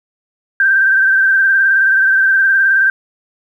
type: tone with vibrato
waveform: sine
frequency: 1568 Hz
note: G6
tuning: in tune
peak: -8 dBFS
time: 0.6-2.9 s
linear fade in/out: 2 ms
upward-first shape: sine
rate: 19 Hz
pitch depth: 40 cents each way
effects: 8-bit